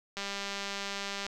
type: click train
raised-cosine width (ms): 0.2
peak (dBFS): -19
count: 219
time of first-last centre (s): 0.17-1.265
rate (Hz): 199
effects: none